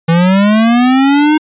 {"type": "linear sweep", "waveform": "square", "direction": "up", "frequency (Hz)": [162.6, 311.1], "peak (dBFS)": -7, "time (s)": [0.08, 1.38], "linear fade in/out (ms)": 10, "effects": ["resampled to 8000 Hz"]}